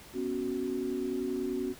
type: chord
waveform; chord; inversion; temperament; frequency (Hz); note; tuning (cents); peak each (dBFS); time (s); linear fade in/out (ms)
sine; B suspended second; none; equal; 246.9 / 277.2 / 370; B3 / C#4 / F#4; 0 / 0 / 0; -36 / -35 / -33; 0.13-1.75; 50
effects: pink hiss -51 dBFS RMS until 1.79 s